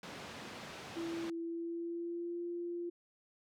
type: band-pass noise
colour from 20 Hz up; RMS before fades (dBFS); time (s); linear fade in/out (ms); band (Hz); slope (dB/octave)
pink; -48; 0.03-1.3; 2; 160 to 4800; 12
type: tone with pitch glide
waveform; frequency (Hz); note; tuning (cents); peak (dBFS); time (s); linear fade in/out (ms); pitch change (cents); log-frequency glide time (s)
sine; 333.8 to 346; E4 to F4; +22 to -16; -37; 0.96-2.9; 10; +62; 1.41-2.43
effects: none